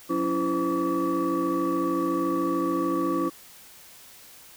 sine tone cluster, 181.7 / 280.2 / 333.9 / 513 / 1144 Hz, F#3 / C#4 / E4 / C5 / D6, -31 / +19 / +22 / -34 / -46 cents, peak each -34 / -27 / -25 / -32 / -28 dBFS, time 0.09-3.3 s, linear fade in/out 20 ms, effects tanh soft clip ceiling -17 dBFS + white hiss -49 dBFS RMS until 4.56 s

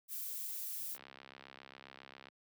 violet noise, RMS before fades -42 dBFS, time 0.08-0.98 s, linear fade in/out 50 ms
click train, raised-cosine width 0.3 ms, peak -35 dBFS, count 91, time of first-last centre 0.95-2.285 s, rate 67.4 Hz
effects high-pass 150 Hz 12 dB/octave

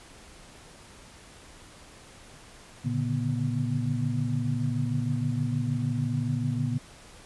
sine tone cluster, 116.1 / 142.1 / 148.7 / 242.4 Hz, A#2 / C#3 / D3 / B3, -7 / +43 / +22 / -32 cents, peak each -29 / -30 / -35 / -31 dBFS, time 2.84-6.79 s, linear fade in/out 20 ms, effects pink hiss -50 dBFS RMS until 7.25 s + resampled to 24000 Hz

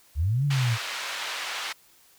sine linear two-way sweep, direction up then down, 65.41 to 146.3 to 109.8 Hz, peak -21 dBFS, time 0.15-0.78 s, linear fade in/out 50 ms, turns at 0.45 s
white band-pass noise, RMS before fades -33 dBFS, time 0.5-1.73 s, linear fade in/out 10 ms, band 860 to 3400 Hz, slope 12 dB/octave
effects white hiss -58 dBFS RMS until 2.18 s

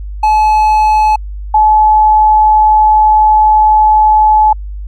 triangle / sine tone pair in turn, 858 / 858 Hz, A5 / A5, -44 / -44 cents, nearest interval unison, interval 0 cents, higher neither, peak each -4 dBFS, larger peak neither, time 0.23-1.16 / 1.54-4.53 s, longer second, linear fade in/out 5 ms, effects added 50 Hz sine -20 dBFS peak until 4.87 s

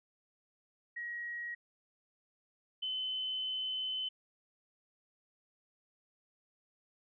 sine tone pair in turn, 1899 / 3042 Hz, A#6 / F#7, +32 / +47 cents, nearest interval minor sixth, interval 815 cents, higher second, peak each -38 / -34 dBFS, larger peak second, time 0.96-1.55 / 2.82-4.09 s, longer second, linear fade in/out 10 ms, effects none

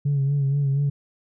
sine tone with vibrato, 140 Hz, C#3, 18 cents sharp, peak -17 dBFS, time 0.05-0.9 s, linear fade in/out 10 ms, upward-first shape sine, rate 4.2 Hz, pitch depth 46 cents each way, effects tanh soft clip ceiling -16 dBFS

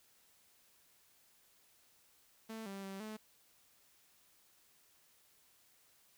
sawtooth tone with pitch steps, 222.3 / 196 / 194 / 216.1 Hz, A3 / G3 / G3 / A3, +18 / 0 / -18 / -31 cents, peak -40 dBFS, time 2.49-3.17 s, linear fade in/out 10 ms, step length 170 ms, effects white hiss -69 dBFS RMS until 6.17 s

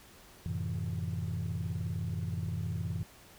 sine chord, F# half-diminished seventh, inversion none, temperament equal with one note detuned, 90.8 / 110 / 130.81 / 164.81 Hz, F#2 / A2 / C3 / E3, -32 / 0 / 0 / 0 cents, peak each -35 / -37 / -39 / -36 dBFS, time 0.46-3.03 s, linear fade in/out 0 ms, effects tanh soft clip ceiling -27 dBFS + pink hiss -56 dBFS RMS until 3.38 s

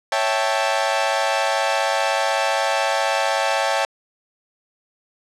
sawtooth chord, A dominant seventh, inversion first, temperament equal, 554.4 / 659.3 / 784 / 880 Hz, C#5 / E5 / G5 / A5, 0 / 0 / 0 / 0 cents, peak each -20 dBFS, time 0.12-3.85 s, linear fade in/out 2 ms, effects low-pass 7000 Hz 12 dB/octave

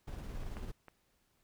brown noise with tremolo, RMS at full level -41 dBFS, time 0.07-0.72 s, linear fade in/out 10 ms, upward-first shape square, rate 18 Hz, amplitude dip 25%
clicks, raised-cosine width 0.5 ms, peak -37 / -31 / -36 dBFS, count 3, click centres 0.434 / 0.569 / 0.883 s
effects pink hiss -75 dBFS RMS until 1.43 s

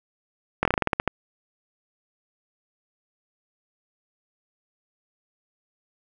slowing click train, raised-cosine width 0.5 ms, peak -5 dBFS, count 11, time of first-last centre 0.63-1.077 s, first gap 22 ms, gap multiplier 1.15, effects none

